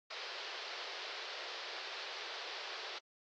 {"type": "band-pass noise", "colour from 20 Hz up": "white", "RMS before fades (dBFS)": -45, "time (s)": [0.1, 2.99], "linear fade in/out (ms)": 10, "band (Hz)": [380, 4900], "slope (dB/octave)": 48, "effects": ["AAC 64 kbps"]}